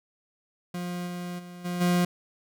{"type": "tone with level steps", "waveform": "40% pulse", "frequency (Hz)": 177, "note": "F3", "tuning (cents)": 23, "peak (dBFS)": [-30, -32, -40, -28, -20], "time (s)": [0.74, 2.05], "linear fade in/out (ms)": 5, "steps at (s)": [1.06, 1.38, 1.64, 1.8], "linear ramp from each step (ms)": 20, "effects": []}